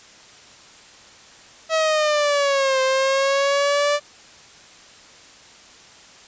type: linear two-way sweep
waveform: sawtooth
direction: down then up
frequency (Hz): 647 to 523.3 to 587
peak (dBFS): -13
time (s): 1.69-4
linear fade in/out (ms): 50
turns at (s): 2.81
effects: white hiss -46 dBFS RMS until 6.27 s + resampled to 16000 Hz